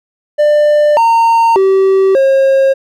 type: tone with pitch steps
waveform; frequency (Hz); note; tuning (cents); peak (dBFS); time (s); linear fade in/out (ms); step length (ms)
triangle; 595 / 918 / 384.9 / 539; D5 / A#5 / G4 / C#5; +22 / -27 / -32 / -49; -4; 0.38-2.74; 20; 590
effects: none